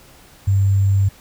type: tone with sample-and-hold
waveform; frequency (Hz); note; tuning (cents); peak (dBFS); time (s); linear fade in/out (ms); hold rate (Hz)
sine; 98; G2; 0; -12; 0.47-1.09; 10; 7350
effects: pink hiss -47 dBFS RMS until 1.2 s